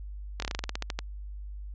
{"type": "slowing click train", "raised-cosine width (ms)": 0.2, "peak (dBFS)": -14, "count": 13, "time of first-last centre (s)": [0.4, 0.99], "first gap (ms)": 23, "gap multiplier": 1.13, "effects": ["added 50 Hz sine -37 dBFS peak until 1.74 s", "resampled to 16000 Hz"]}